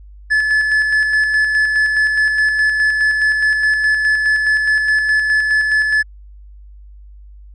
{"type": "tone with tremolo", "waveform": "triangle", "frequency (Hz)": 1725, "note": "A6", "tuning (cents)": -35, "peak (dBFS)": -9, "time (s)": [0.3, 6.03], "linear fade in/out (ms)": 20, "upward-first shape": "square", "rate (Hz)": 4.8, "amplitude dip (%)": 35, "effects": ["added 50 Hz sine -36 dBFS peak until 7.54 s", "resampled to 24000 Hz"]}